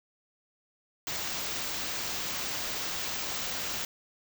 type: band-stop noise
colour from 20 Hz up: white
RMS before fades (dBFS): -34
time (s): 1.07-3.85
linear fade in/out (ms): 2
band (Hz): 7400 to 16000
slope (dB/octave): 48
effects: none